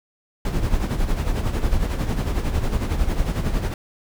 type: noise with tremolo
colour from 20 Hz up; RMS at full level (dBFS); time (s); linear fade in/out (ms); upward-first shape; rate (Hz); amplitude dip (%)
brown; -19; 0.45-3.74; 2; sine; 11; 60
effects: none